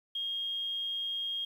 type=tone; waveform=sine; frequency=3245 Hz; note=G#7; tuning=41 cents flat; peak=-32 dBFS; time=0.15-1.45 s; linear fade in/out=5 ms; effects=10-bit